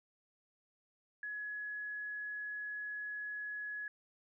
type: tone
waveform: sine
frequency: 1687 Hz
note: G#6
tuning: 27 cents sharp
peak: -39 dBFS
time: 1.23-3.88 s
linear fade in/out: 2 ms
effects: none